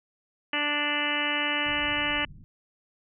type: harmonic tone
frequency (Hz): 293.7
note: D4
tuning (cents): 0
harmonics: 1 / 2 / 3 / 4 / 5 / 6 / 7 / 8 / 9 / 10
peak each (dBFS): -35 / -37 / -36 / -36 / -37 / -32 / -32 / -36 / -33 / -31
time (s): 0.53-2.25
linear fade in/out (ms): 2
type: low-pass noise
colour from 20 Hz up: pink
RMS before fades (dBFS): -45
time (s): 1.66-2.44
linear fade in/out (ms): 0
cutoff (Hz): 180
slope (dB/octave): 24
effects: none